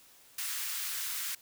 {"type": "high-pass noise", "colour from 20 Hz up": "white", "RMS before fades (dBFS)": -36, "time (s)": [0.38, 1.35], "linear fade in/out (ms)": 5, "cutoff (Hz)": 1200, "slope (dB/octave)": 24, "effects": ["white hiss -59 dBFS RMS until 1.41 s"]}